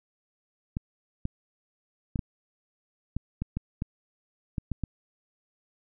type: clicks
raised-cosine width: 5 ms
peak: -17 dBFS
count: 11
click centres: 0.769 / 1.254 / 2.158 / 2.192 / 3.166 / 3.42 / 3.57 / 3.821 / 4.582 / 4.717 / 4.837 s
effects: none